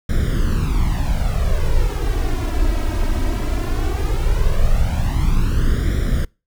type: noise with flanger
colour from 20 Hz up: brown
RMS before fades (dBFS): -17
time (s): 0.09-6.25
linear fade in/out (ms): 5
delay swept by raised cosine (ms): 0.55 to 3.15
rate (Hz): 0.17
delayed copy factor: +0.8
effects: noise-tail reverb RT60 0.3 s tail -26 dB re dry